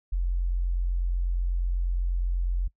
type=tone; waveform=sine; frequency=44.11 Hz; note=F1; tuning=18 cents sharp; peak=-23 dBFS; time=0.12-2.68 s; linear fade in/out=10 ms; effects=noise-tail reverb RT60 0.1 s tail -21 dB re dry